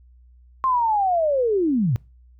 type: linear sweep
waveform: sine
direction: down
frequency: 1068 to 103.4 Hz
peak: -17 dBFS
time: 0.64-1.96 s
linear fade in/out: 0 ms
effects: noise-tail reverb RT60 0.3 s tail -23 dB re dry + added 61 Hz sine -48 dBFS peak until 2.39 s